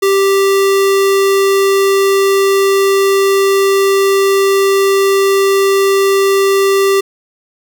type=tone; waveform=square; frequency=392 Hz; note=G4; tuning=in tune; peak=-9 dBFS; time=0.02-7.01 s; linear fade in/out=10 ms; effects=none